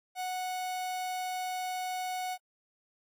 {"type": "tone", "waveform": "45% pulse", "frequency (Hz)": 737, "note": "F#5", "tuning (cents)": -7, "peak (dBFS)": -33, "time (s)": [0.15, 2.38], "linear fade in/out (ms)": 50, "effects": ["AAC 64 kbps"]}